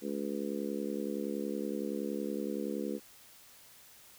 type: harmonic tone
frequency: 70.7 Hz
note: C#2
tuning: 35 cents sharp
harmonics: 3 / 4 / 5 / 6 / 7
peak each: -38 / -39 / -40 / -41 / -41 dBFS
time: 0.01-3 s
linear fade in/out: 50 ms
effects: white hiss -57 dBFS RMS until 4.18 s